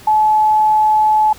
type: tone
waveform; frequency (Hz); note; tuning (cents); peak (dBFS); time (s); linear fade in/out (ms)
sine; 859; A5; -42; -9; 0.07-1.33; 5
effects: pink hiss -40 dBFS RMS until 1.38 s